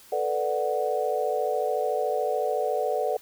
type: chord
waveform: sine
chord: B minor seventh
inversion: third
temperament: equal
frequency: 440 / 493.9 / 587.3 / 740 Hz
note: A4 / B4 / D5 / F#5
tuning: 0 / 0 / 0 / 0 cents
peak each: -29 dBFS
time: 0.12-3.17 s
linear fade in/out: 5 ms
effects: white hiss -52 dBFS RMS until 3.21 s